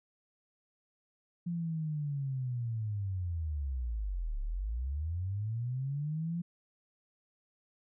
sine linear two-way sweep, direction down then up, 174.61 to 33.63 to 174.61 Hz, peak -32 dBFS, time 1.46-6.42 s, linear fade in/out 10 ms, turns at 4.4 s, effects none

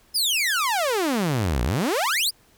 sawtooth exponential two-way sweep, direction down then up, 5260 to 55 to 5260 Hz, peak -17 dBFS, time 0.14-2.31 s, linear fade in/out 20 ms, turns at 1.63 s, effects pink hiss -58 dBFS RMS until 2.57 s

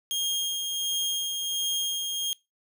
sawtooth tone with tremolo, 3238 Hz, G#7, 45 cents flat, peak -22 dBFS, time 0.11-2.33 s, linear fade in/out 0 ms, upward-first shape sine, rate 1.4 Hz, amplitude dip 35%, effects noise-tail reverb RT60 0.2 s tail -22 dB re dry

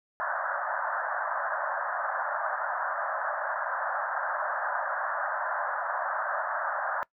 white band-pass noise, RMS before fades -31 dBFS, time 0.2-7.03 s, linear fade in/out 0 ms, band 570 to 1700 Hz, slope 96 dB/octave, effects noise-tail reverb RT60 0.1 s tail -22 dB re dry

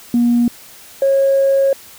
sine tone pair in turn, 238.8 / 545.8 Hz, A#3 / C#5, +42 / -27 cents, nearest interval octave + major second, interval 1431 cents, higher second, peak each -9 dBFS, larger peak neither, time 0.14-0.48 / 1.02-1.73 s, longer second, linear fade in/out 2 ms, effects tanh soft clip ceiling -6 dBFS + white hiss -40 dBFS RMS until 1.98 s

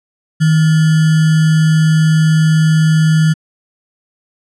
sine tone with sample-and-hold, 157.9 Hz, D#3, 26 cents sharp, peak -7 dBFS, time 0.4-3.34 s, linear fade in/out 20 ms, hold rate 1575 Hz, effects resampled to 24000 Hz

